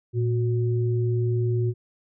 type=tone pair together; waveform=sine; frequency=115.22 / 365.8 Hz; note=A#2 / F#4; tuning=-20 / -20 cents; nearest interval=octave + minor sixth; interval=2000 cents; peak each=-21 / -28 dBFS; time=0.13-1.74 s; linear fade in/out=50 ms; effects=none